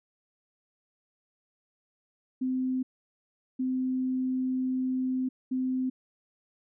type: tone bursts at uneven times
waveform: sine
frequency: 257.7 Hz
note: C4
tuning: 26 cents flat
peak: -26 dBFS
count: 3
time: 2.41-2.83 / 3.59-5.29 / 5.51-5.9 s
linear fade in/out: 10 ms
effects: none